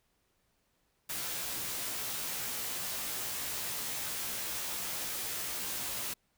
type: noise with comb filter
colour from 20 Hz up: white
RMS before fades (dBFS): -37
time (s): 1.09-6.14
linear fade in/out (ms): 10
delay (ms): 16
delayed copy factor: +0.95
effects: pink hiss -75 dBFS RMS until 6.37 s